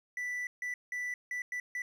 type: tone bursts at uneven times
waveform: triangle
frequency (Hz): 1975.5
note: B6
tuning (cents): 0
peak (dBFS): -32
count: 6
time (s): 0.17-0.47 / 0.62-0.74 / 0.92-1.14 / 1.31-1.42 / 1.52-1.6 / 1.75-1.82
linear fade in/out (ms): 2
effects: none